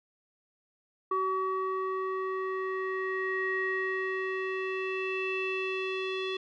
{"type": "tone with low-pass filter sweep", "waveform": "square", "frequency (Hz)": 378.6, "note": "F#4", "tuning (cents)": 40, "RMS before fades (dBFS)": -32, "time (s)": [1.11, 6.37], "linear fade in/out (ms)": 5, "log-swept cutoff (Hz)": [1200, 3200], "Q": 6.7, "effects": []}